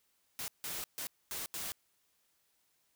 white noise bursts at uneven times, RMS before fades -40 dBFS, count 5, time 0.39-0.48 / 0.64-0.84 / 0.98-1.07 / 1.31-1.46 / 1.54-1.72 s, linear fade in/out 0 ms, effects white hiss -75 dBFS RMS until 2.95 s

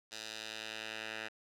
10% pulse tone with band-pass filter sweep, 110 Hz, A2, in tune, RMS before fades -44 dBFS, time 0.11-1.29 s, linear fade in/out 20 ms, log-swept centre 4700 to 2200 Hz, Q 1.4, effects none

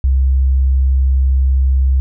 sine tone, 66.1 Hz, C2, 18 cents sharp, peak -9 dBFS, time 0.04-2 s, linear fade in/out 0 ms, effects none

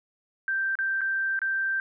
sine tone with dropouts, 1568 Hz, G6, in tune, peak -24 dBFS, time 0.48-1.8 s, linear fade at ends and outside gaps 1 ms, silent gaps 0.754-0.788 / 1.009-1.015 / 1.391-1.417 s, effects none

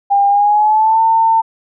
sine tone with pitch glide, 802 to 900.2 Hz, G5 to A5, +39 to +39 cents, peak -8 dBFS, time 0.1-1.42 s, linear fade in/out 20 ms, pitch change +200 cents, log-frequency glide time 0.28-1.02 s, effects none

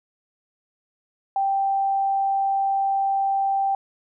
sine tone, 784 Hz, G5, in tune, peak -19 dBFS, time 1.36-3.75 s, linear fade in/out 2 ms, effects none

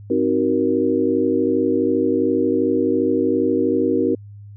sine chord, C half-diminished seventh, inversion none, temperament just, 261.6 / 314 / 376.7 / 470.9 Hz, C4 / Eb4 / Gb4 / Bb4, 0 / +16 / +31 / +18 cents, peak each -21 dBFS, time 0.1-4.15 s, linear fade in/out 5 ms, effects added 102 Hz sine -36 dBFS peak until 4.56 s

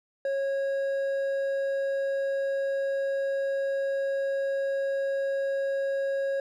sine tone with hard clipping, 548 Hz, C#5, 20 cents flat, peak -27 dBFS, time 0.25-6.4 s, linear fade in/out 2 ms, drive 5 dB, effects none

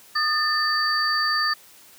sine tone cluster, 1225 / 1781 / 4610 Hz, D#6 / A6 / D8, -27 / +21 / -33 cents, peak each -24 dBFS, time 0.15-1.54 s, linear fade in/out 10 ms, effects white hiss -50 dBFS RMS until 1.98 s + high-pass 80 Hz 12 dB/octave

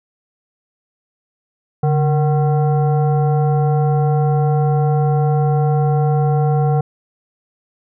sine tone with frequency modulation, 143.7 Hz, D3, 37 cents flat, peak -12 dBFS, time 1.83-6.81 s, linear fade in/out 5 ms, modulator 610 Hz, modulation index 0.71, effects none

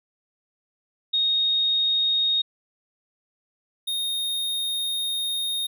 sine / square tone pair in turn, 3726 / 3702 Hz, A#7 / A#7, -2 / -13 cents, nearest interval unison, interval 11 cents, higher first, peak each -19 / -25 dBFS, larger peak first, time 1.13-2.42 / 3.87-5.67 s, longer second, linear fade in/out 10 ms, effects none

